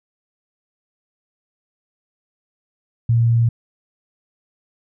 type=tone; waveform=sine; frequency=116.54 Hz; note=A#2; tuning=in tune; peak=-12 dBFS; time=3.09-3.49 s; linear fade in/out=5 ms; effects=none